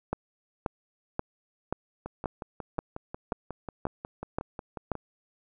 two click trains, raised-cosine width 1 ms, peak -22 / -14 dBFS, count 17 / 10, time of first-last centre 2.06-4.953 / 0.13-4.917 s, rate 5.53 / 1.88 Hz, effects none

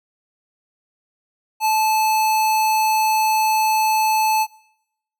square tone, 870 Hz, A5, 20 cents flat, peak -16 dBFS, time 1.6-4.47 s, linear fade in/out 50 ms, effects noise-tail reverb RT60 0.8 s tail -22 dB re dry

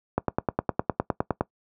click train, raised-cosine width 1 ms, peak -8 dBFS, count 13, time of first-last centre 0.18-1.41 s, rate 9.76 Hz, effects noise-tail reverb RT60 0.1 s tail -20 dB re dry + high-pass 80 Hz 12 dB/octave

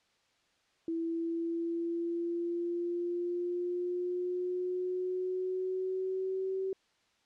sine exponential sweep, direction up, 329.6 to 382.6 Hz, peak -31 dBFS, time 0.88-6.73 s, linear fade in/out 2 ms, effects white hiss -71 dBFS RMS until 7.25 s + low-pass 5000 Hz 12 dB/octave

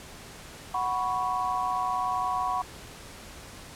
sine chord, F# suspended fourth, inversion none, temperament equal, 740 / 987.8 / 1108.7 Hz, F#5 / B5 / C#6, 0 / 0 / 0 cents, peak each -30 / -30 / -30 dBFS, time 0.74-2.62 s, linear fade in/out 5 ms, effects pink hiss -45 dBFS RMS until 3.75 s + low-pass 11000 Hz 12 dB/octave

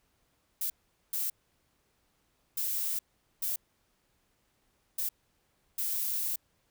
violet noise bursts at uneven times, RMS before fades -32 dBFS, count 6, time 0.61-0.7 / 1.13-1.3 / 2.57-2.99 / 3.42-3.56 / 4.98-5.09 / 5.78-6.36 s, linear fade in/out 5 ms, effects pink hiss -73 dBFS RMS until 6.7 s

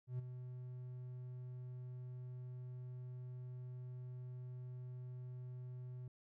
triangle tone with ADSR envelope, 125.4 Hz, B2, 27 cents sharp, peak -35 dBFS, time 0.07-6.08 s, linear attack 120 ms, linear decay 12 ms, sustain -9 dB, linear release 3 ms, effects none

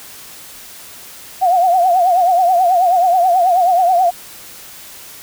sine tone with vibrato, 721 Hz, F#5, 45 cents flat, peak -9 dBFS, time 1.41-4.11 s, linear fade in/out 20 ms, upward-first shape triangle, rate 9.3 Hz, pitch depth 120 cents each way, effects white hiss -36 dBFS RMS until 5.22 s

